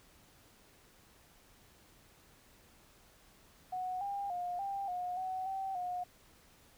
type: tone with pitch steps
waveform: sine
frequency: 737 / 801 / 711 / 792 / 720 / 749 / 772 / 720 Hz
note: F#5 / G5 / F5 / G5 / F#5 / F#5 / G5 / F#5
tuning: -7 / +37 / +31 / +18 / -47 / +21 / -27 / -47 cents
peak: -35 dBFS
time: 3.72-6.04 s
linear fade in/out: 10 ms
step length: 290 ms
effects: pink hiss -63 dBFS RMS until 6.77 s